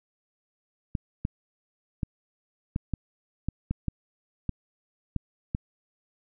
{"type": "clicks", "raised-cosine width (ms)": 5, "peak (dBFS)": -15, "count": 11, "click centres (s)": [0.952, 1.251, 2.032, 2.761, 2.937, 3.486, 3.71, 3.883, 4.493, 5.163, 5.549], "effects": []}